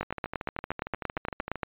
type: two click trains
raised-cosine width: 0.5 ms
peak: -14 / -19 dBFS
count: 15 / 21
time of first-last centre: 0.01-1.632 / 0.03-1.557 s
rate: 8.63 / 13.1 Hz
effects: resampled to 8000 Hz